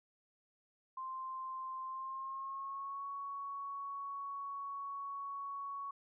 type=tone with pitch glide; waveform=sine; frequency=1046.5 to 1115.2 Hz; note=C6 to C#6; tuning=0 to +10 cents; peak=-40 dBFS; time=0.97-5.91 s; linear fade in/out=5 ms; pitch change=+110 cents; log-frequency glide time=1.84-3.07 s; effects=none